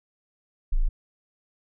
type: tone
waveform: sine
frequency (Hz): 27.51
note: A0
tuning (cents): +1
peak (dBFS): -18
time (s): 0.72-0.89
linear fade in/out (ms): 10
effects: none